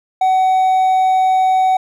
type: tone with hard clipping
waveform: triangle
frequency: 752 Hz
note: F#5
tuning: 28 cents sharp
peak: -11 dBFS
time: 0.21-1.77 s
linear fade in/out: 5 ms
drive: 5 dB
effects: none